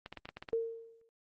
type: clicks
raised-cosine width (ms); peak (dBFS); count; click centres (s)
0.3; -27; 8; 0.061 / 0.126 / 0.173 / 0.255 / 0.29 / 0.37 / 0.425 / 0.488
type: tone with exponential decay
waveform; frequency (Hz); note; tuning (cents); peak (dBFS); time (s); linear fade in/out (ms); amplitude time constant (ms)
sine; 456.7; A#4; -36; -27; 0.53-1.09; 0; 120
effects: Opus 24 kbps